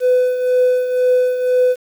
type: tone with tremolo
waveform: triangle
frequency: 502 Hz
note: B4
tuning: 28 cents sharp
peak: -6 dBFS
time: 0-1.76 s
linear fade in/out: 50 ms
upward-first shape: triangle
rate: 2 Hz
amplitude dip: 70%
effects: tanh soft clip ceiling -6 dBFS + 7-bit